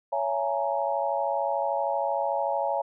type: chord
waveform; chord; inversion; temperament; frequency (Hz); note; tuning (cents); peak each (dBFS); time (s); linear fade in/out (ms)
sine; A# half-diminished seventh; first; just; 559.4 / 671.3 / 839.1 / 932.3; C#5 / E5 / G#5 / A#5; +16 / +31 / +18 / 0; -29 / -30 / -29 / -32; 0.12-2.82; 10
effects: none